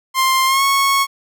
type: tone with pitch glide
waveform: sawtooth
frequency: 1052 to 1101.1 Hz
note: C6 to C#6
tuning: +9 to -12 cents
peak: -9 dBFS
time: 0.14-1.07 s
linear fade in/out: 50 ms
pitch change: +79 cents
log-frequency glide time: 0.46-0.63 s
effects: none